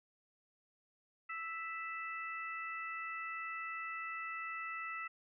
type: harmonic tone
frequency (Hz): 659.3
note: E5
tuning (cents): 0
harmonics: 2 / 3 / 4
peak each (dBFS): -43 / -44 / -47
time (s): 1.29-5.08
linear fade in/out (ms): 10
effects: none